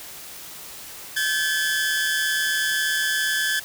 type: tone pair together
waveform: sawtooth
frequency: 1557.1 / 1715 Hz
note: G6 / A6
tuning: -12 / -45 cents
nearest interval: major second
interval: 167 cents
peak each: -22 / -19 dBFS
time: 1.16-3.6 s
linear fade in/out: 10 ms
effects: white hiss -39 dBFS RMS until 3.64 s